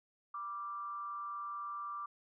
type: tone with frequency modulation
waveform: sine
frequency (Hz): 1174.7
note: D6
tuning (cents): 0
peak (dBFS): -39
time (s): 0.34-2.06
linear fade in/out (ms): 5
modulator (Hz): 195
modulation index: 0.37
effects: none